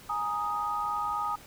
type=chord; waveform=sine; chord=Ab suspended second; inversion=none; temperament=just; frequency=830.6 / 934.4 / 1245.9 Hz; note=Ab5 / Bb5 / Eb6; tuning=0 / +4 / +2 cents; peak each=-34 / -36 / -30 dBFS; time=0.09-1.36 s; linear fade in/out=10 ms; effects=pink hiss -51 dBFS RMS until 1.46 s